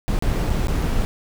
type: noise with dropouts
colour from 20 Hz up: brown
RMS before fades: -20 dBFS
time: 0.08-1.05 s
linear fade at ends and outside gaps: 0 ms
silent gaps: 0.19-0.224 / 0.497-0.502 / 0.67-0.683 / 0.816-0.82 s
effects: none